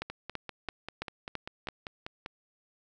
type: two click trains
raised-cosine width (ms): 0.3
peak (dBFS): -22 / -18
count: 12 / 6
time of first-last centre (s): 0.1-2.261 / 0.02-1.687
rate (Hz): 5.09 / 3
effects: none